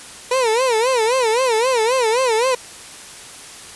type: tone with vibrato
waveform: 30% pulse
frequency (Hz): 479.7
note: A#4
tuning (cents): +50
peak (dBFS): -12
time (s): 0.31-2.55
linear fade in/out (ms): 5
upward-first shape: sine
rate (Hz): 3.8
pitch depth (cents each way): 170
effects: white hiss -37 dBFS RMS until 3.75 s + resampled to 24000 Hz